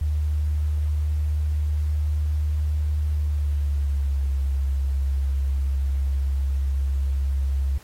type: tone with pitch glide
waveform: sine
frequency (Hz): 75.2 to 68.17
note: D2 to C#2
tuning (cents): +42 to -28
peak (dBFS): -20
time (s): 0.01-7.78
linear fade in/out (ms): 5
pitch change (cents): -170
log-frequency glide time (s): 3.1-4.3
effects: pink hiss -51 dBFS RMS until 7.83 s + AAC 48 kbps